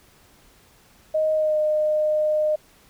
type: tone with pitch glide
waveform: sine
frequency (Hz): 624 to 611.5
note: D#5 to D#5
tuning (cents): +5 to -30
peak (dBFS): -18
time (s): 1.14-2.56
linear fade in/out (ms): 10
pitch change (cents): -35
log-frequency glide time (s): 1.33-1.58
effects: pink hiss -55 dBFS RMS until 2.89 s